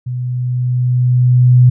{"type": "tone with level ramp", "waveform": "sine", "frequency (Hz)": 124.7, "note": "B2", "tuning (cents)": 17, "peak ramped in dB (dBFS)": [-18, -3], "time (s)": [0.06, 1.7], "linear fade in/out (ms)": 10, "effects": []}